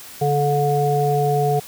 harmonic tone, 144.6 Hz, D3, 27 cents flat, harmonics 1 / 3 / 5, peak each -20 / -20 / -20 dBFS, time 0.21-1.6 s, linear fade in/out 10 ms, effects white hiss -39 dBFS RMS until 1.67 s

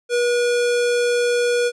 square tone, 482.9 Hz, B4, 39 cents flat, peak -17 dBFS, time 0.09-1.72 s, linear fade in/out 50 ms, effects resampled to 22050 Hz

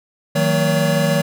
square tone cluster, 158.4 / 184.2 / 227.5 / 567 Hz, D#3 / F#3 / A#3 / C#5, +31 / -7 / -42 / +39 cents, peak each -19 / -23 / -24 / -20 dBFS, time 0.35-1.22 s, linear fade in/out 10 ms, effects none

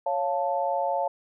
sine chord, Db augmented, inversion none, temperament equal, 554.4 / 698.5 / 880 Hz, Db5 / F5 / A5, 0 / 0 / 0 cents, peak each -28 dBFS, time 0.06-1.08 s, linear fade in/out 5 ms, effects none

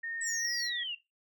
sine tone with pitch glide, 1837 to 1919.4 Hz, A#6 to B6, -26 to -50 cents, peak -35 dBFS, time 0.03-0.84 s, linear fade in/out 10 ms, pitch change +76 cents, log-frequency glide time 0.39-0.53 s
sine exponential sweep, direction down, 8020 to 2719 Hz, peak -34 dBFS, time 0.21-0.95 s, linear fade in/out 5 ms
45% pulse tone, 5620 Hz, F8, 10 cents sharp, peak -38 dBFS, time 0.23-0.7 s, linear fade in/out 50 ms
effects noise-tail reverb RT60 0.2 s tail -17 dB re dry

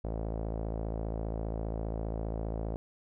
sawtooth tone with low-pass filter, 55 Hz, A1, in tune, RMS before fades -35 dBFS, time 0.04-2.76 s, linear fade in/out 0 ms, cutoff 620 Hz, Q 2.2, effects none

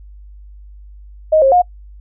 sine tone with pitch steps, 625 / 538 / 716 Hz, D#5 / C5 / F5, +8 / +48 / +43 cents, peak -7 dBFS, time 1.32-1.62 s, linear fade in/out 10 ms, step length 100 ms, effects noise-tail reverb RT60 0.1 s tail -26 dB re dry + added 50 Hz sine -35 dBFS peak until 2 s

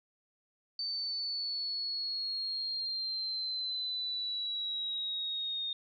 sine linear sweep, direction down, 4565 to 3681 Hz, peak -33 dBFS, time 0.79-5.73 s, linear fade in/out 2 ms, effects none

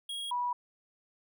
square / sine tone pair in turn, 3290 / 976.1 Hz, G#7 / B5, -17 / -21 cents, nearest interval octave + major sixth, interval 2104 cents, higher first, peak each -36 / -29 dBFS, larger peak second, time 0.09-0.31 / 0.31-0.53 s, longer neither, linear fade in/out 5 ms, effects none

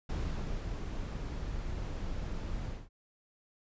brown noise with ADSR envelope, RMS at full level -33 dBFS, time 0.09-2.89 s, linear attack 8 ms, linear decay 540 ms, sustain -4 dB, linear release 220 ms, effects resampled to 16000 Hz

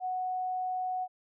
sine tone, 739 Hz, F#5, 2 cents flat, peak -30 dBFS, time 0-1.08 s, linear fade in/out 50 ms, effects none

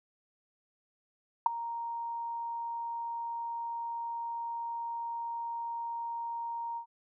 sine tone with ADSR envelope, 932.3 Hz, A#5, in tune, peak -16 dBFS, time 1.46-6.86 s, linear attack 3 ms, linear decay 11 ms, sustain -18 dB, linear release 92 ms, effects none

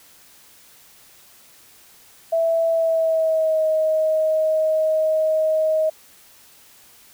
sine tone with pitch glide, 659.3 to 628.8 Hz, E5 to D#5, 0 to +18 cents, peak -16 dBFS, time 2.32-5.9 s, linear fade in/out 10 ms, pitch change -82 cents, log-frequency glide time 2.7-3.65 s, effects white hiss -50 dBFS RMS until 7.13 s

